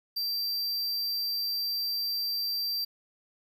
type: tone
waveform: square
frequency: 4699 Hz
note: D8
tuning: in tune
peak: -29 dBFS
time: 0.16-2.85 s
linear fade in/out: 10 ms
effects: 10-bit